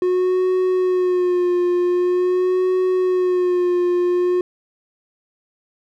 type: tone with vibrato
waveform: triangle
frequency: 362.1 Hz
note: F#4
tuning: 37 cents flat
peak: -13 dBFS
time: 0.02-4.41 s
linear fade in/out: 2 ms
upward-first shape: sine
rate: 0.45 Hz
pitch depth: 37 cents each way
effects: none